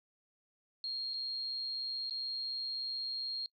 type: tone with dropouts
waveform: sine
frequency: 4241 Hz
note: C8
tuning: 23 cents sharp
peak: -35 dBFS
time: 0.84-3.46 s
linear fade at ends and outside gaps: 1 ms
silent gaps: 1.136-1.14 / 2.097-2.108 s
effects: noise-tail reverb RT60 0.1 s tail -26 dB re dry + MP3 96 kbps